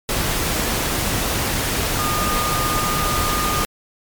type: tone in noise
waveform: sine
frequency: 1220 Hz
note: D#6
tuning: 34 cents flat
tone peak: -22 dBFS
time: 1.99-3.64 s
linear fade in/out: 0 ms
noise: pink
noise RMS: -21 dBFS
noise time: 0.09-3.65 s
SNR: -4 dB
effects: MP3 96 kbps